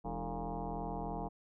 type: tone with frequency modulation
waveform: sine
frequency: 329.1 Hz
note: E4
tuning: 3 cents flat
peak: -36 dBFS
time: 0.04-1.29 s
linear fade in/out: 20 ms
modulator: 123 Hz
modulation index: 4.8
effects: none